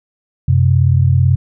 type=tone pair together; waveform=sine; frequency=92.5 / 130.81 Hz; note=F#2 / C3; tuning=0 / 0 cents; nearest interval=tritone; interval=600 cents; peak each=-11 dBFS; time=0.48-1.36 s; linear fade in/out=5 ms; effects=none